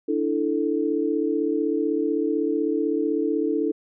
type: chord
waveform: sine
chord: D suspended second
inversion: none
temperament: equal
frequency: 293.7 / 329.6 / 440 Hz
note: D4 / E4 / A4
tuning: 0 / 0 / 0 cents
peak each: -25 dBFS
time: 0.08-3.72 s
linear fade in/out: 10 ms
effects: none